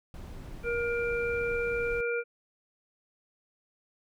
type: noise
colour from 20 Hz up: brown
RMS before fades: -42 dBFS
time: 0.14-2.01 s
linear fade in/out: 2 ms
type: harmonic tone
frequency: 472.7 Hz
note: A#4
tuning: 24 cents sharp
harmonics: 1 / 3 / 5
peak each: -29 / -34 / -36 dBFS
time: 0.63-2.24 s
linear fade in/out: 50 ms
effects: none